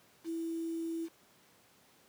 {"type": "tone with quantisation", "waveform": "sine", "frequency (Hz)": 329.6, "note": "E4", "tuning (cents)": 0, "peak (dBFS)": -34, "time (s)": [0.24, 1.09], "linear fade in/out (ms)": 50, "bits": 9, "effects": ["pink hiss -64 dBFS RMS until 2.08 s", "high-pass 150 Hz 12 dB/octave"]}